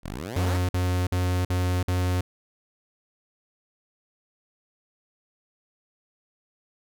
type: exponential sweep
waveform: 10% pulse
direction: up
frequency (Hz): 36.71 to 349.2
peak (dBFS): -24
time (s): 0.03-0.58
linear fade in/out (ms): 20
type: tone bursts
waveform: 45% pulse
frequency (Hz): 90.4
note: F#2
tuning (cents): -40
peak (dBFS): -22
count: 5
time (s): 0.36-2.21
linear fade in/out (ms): 5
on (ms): 330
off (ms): 50
effects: none